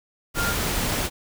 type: tone in noise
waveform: sine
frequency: 1402 Hz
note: F6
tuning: 6 cents sharp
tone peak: -25 dBFS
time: 0.35-0.55 s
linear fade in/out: 50 ms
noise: pink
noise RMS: -25 dBFS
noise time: 0.34-1.1 s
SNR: -3 dB
effects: none